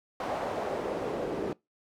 pink noise with band-pass filter sweep, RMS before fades -33 dBFS, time 0.2-1.53 s, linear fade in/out 2 ms, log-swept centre 710 to 380 Hz, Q 2, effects noise-tail reverb RT60 0.2 s tail -23 dB re dry

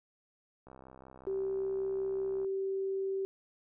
click train, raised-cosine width 1 ms, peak -38 dBFS, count 117, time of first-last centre 0.67-2.446 s, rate 65.3 Hz
sine tone, 386.8 Hz, G4, 23 cents flat, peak -31 dBFS, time 1.27-3.25 s, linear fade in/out 0 ms
effects none

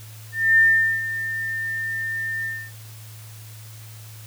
sine tone with ADSR envelope, 1802 Hz, A6, 41 cents sharp, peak -11 dBFS, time 0.32-2.72 s, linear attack 260 ms, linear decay 430 ms, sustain -13 dB, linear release 270 ms, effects added 109 Hz sine -39 dBFS peak until 4.26 s + white hiss -46 dBFS RMS until 4.26 s

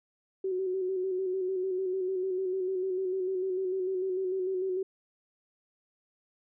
sine tone with vibrato, 374.3 Hz, F#4, 20 cents sharp, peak -28 dBFS, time 0.44-4.83 s, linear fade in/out 5 ms, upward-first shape square, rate 6.7 Hz, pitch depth 35 cents each way, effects none

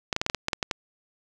clicks, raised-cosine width 0.2 ms, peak -8 dBFS, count 10, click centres 0.128 / 0.164 / 0.215 / 0.264 / 0.299 / 0.347 / 0.484 / 0.532 / 0.628 / 0.712 s, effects none

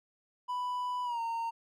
triangle tone with pitch glide, 991 to 919.3 Hz, B5 to A#5, +6 to -24 cents, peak -30 dBFS, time 0.48-1.51 s, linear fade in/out 20 ms, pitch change -130 cents, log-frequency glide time 1.04-1.2 s, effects none

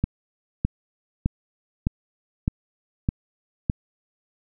click train, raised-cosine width 5 ms, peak -8 dBFS, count 7, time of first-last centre 0.04-3.699 s, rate 1.64 Hz, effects none

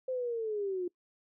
sine linear sweep, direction down, 522 to 349.2 Hz, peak -31 dBFS, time 0.08-0.88 s, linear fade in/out 5 ms, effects noise-tail reverb RT60 0.1 s tail -23 dB re dry

